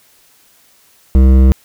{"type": "tone with hard clipping", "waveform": "sine", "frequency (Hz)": 65.41, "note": "C2", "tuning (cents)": 0, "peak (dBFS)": -6, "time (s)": [1.15, 1.52], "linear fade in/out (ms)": 0, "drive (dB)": 12, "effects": ["white hiss -50 dBFS RMS until 1.64 s"]}